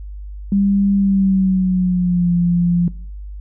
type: tone with pitch glide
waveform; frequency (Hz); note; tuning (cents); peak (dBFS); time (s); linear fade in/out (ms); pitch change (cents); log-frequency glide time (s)
sine; 198.7 to 173.98; G3 to F3; +24 to -6; -12; 0.52-2.88; 2; -230; 0.95-2.32
effects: noise-tail reverb RT60 0.5 s tail -21 dB re dry + added 50 Hz sine -28 dBFS peak until 3.4 s